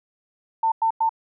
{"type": "tone bursts", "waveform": "sine", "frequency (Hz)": 898, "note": "A5", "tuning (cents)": 35, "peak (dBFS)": -17, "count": 3, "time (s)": [0.63, 1.093], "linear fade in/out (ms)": 5, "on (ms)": 89, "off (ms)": 98, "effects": []}